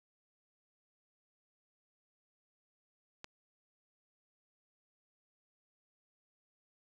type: click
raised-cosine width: 0.2 ms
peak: -27 dBFS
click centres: 3.244 s
effects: none